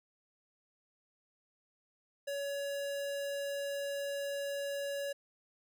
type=tone; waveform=square; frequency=563 Hz; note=C#5; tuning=27 cents sharp; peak=-36 dBFS; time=2.27-5.13 s; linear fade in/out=10 ms; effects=none